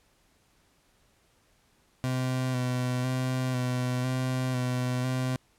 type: tone with vibrato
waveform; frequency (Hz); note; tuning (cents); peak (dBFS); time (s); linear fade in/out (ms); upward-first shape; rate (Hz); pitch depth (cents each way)
30% pulse; 127.1; C3; -50; -24; 2.04-5.36; 0; square; 1; 21
effects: pink hiss -66 dBFS RMS until 5.58 s + low-pass 12000 Hz 12 dB/octave